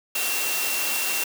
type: tone in noise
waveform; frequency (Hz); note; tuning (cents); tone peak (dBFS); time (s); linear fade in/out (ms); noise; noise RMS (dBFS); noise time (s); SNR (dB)
sine; 2730; F7; -40; -29; 0.15-1.24; 5; white; -26; 0.15-1.24; -6
effects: high-pass 300 Hz 12 dB/octave